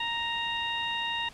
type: harmonic tone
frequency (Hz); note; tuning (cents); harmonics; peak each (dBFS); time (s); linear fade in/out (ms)
932.3; A#5; 0; 1 / 2 / 3 / 4; -34 / -35 / -33 / -36; 0-1.29; 5
effects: pink hiss -51 dBFS RMS until 1.33 s + low-pass 8000 Hz 12 dB/octave